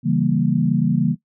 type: chord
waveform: sine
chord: C# diminished seventh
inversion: none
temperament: equal with one note detuned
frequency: 138.59 / 164.81 / 195.21 / 233.1 Hz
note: C#3 / E3 / G3 / Bb3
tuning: 0 / 0 / -7 / 0 cents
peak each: -21 / -20 / -22 / -20 dBFS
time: 0.03-1.16 s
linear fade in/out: 50 ms
effects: noise-tail reverb RT60 0.1 s tail -17 dB re dry